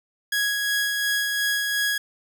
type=tone with tremolo; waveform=sawtooth; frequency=1661.2 Hz; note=G#6; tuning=in tune; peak=-17 dBFS; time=0.32-1.98 s; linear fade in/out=5 ms; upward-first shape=sine; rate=2.8 Hz; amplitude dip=30%; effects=none